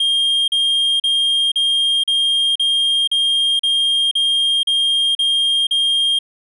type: tone bursts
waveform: triangle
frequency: 3218 Hz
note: G7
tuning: 45 cents sharp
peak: -12 dBFS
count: 12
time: 0-6.189 s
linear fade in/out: 5 ms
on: 480 ms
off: 39 ms
effects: resampled to 24000 Hz